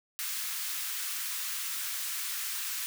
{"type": "high-pass noise", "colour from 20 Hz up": "white", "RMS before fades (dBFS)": -35, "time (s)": [0.19, 2.86], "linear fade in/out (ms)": 0, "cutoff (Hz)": 1200, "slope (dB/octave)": 24, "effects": []}